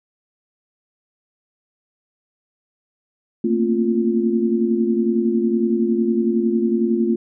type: tone cluster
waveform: sine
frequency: 224.9 / 235.8 / 267.2 / 348.9 Hz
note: A3 / A#3 / C4 / F4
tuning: +38 / +20 / +36 / -2 cents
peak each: -19 / -23 / -27 / -20 dBFS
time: 3.44-7.16 s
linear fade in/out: 5 ms
effects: none